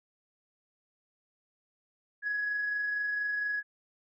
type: tone with amplitude modulation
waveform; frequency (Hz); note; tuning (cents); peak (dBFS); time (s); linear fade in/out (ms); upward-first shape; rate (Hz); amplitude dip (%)
sine; 1675; G#6; +14; -27; 2.22-3.63; 50; sine; 24.3; 30
effects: tanh soft clip ceiling -24 dBFS